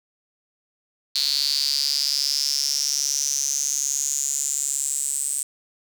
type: tone with high-pass filter sweep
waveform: square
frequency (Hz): 70.6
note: C#2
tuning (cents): +32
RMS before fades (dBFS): -24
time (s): 1.15-5.43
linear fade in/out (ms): 5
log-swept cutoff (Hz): 4300 to 8300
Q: 9.5
effects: none